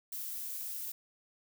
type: noise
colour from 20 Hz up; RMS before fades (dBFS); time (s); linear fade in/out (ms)
violet; -40; 0.12-0.92; 5
effects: none